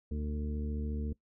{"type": "harmonic tone with a mistuned harmonic", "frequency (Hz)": 74.2, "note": "D2", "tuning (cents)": 18, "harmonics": [1, 2, 3, 4, 5, 6], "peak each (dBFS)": [-34, -46, -39, -48, -52, -46], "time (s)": [0.11, 1.13], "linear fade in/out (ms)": 5, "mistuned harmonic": 6, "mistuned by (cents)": 24, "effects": ["noise-tail reverb RT60 0.1 s tail -20 dB re dry"]}